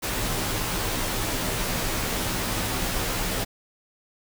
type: noise with comb filter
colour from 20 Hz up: pink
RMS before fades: -27 dBFS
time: 0.02-3.45 s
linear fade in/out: 20 ms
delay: 14 ms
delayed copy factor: -0.7
effects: none